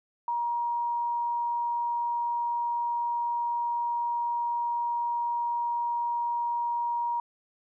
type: tone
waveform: sine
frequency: 948 Hz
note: A#5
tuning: 29 cents sharp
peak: -26 dBFS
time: 0.28-7.2 s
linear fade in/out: 2 ms
effects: none